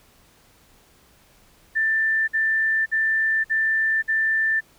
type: tone bursts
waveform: sine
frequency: 1776 Hz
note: A6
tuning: 16 cents sharp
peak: -18 dBFS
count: 5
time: 1.75-4.608 s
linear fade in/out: 20 ms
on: 530 ms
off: 52 ms
effects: pink hiss -56 dBFS RMS until 4.78 s